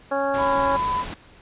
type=harmonic tone; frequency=276.7 Hz; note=C#4; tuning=3 cents flat; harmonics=1 / 2 / 3 / 4 / 5 / 6; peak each=-31 / -23 / -27 / -30 / -31 / -35 dBFS; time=0.11-0.77 s; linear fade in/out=10 ms
type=noise; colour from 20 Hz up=pink; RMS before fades=-33 dBFS; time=0.34-1.14 s; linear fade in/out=2 ms
type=tone; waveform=sine; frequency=1002 Hz; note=B5; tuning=25 cents sharp; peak=-21 dBFS; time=0.37-1.05 s; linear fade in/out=50 ms
effects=pink hiss -50 dBFS RMS until 1.41 s + resampled to 8000 Hz